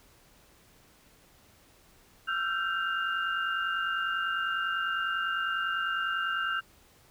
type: tone cluster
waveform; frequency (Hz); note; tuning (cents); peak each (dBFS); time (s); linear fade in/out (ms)
sine; 1329 / 1379 / 1557 / 2816; E6 / F6 / G6 / F7; +14 / -22 / -12 / +14; -34 / -34 / -31 / -38; 2.27-6.61; 20
effects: pink hiss -60 dBFS RMS until 7.1 s